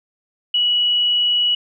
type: tone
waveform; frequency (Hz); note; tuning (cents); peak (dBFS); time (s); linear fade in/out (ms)
sine; 2930; F#7; -18; -14; 0.54-1.55; 5
effects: none